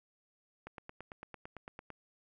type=click train; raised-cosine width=0.5 ms; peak=-30 dBFS; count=12; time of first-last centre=0.67-1.903 s; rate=8.92 Hz; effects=none